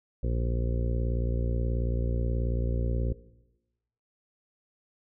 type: harmonic tone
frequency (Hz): 58.5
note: A#1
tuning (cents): +7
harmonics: 1 / 2 / 3 / 4 / 5 / 6 / 7 / 8 / 9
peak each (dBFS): -27 / -32 / -42 / -39 / -45 / -42 / -44 / -42 / -43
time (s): 0.23-3.13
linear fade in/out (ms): 5
effects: noise-tail reverb RT60 1.0 s tail -17 dB re dry